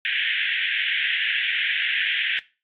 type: band-pass noise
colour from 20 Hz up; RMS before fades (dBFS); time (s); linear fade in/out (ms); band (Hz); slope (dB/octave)
pink; -24; 0.05-2.39; 0; 1600 to 3400; 96
effects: noise-tail reverb RT60 0.3 s tail -19 dB re dry + AAC 64 kbps